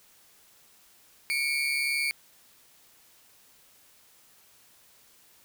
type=tone pair together; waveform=35% pulse; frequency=2214 / 2356 Hz; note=C#7 / D7; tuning=-3 / +5 cents; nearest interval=minor second; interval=108 cents; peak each=-27 dBFS; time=1.3-2.11 s; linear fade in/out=0 ms; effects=white hiss -59 dBFS RMS until 5.44 s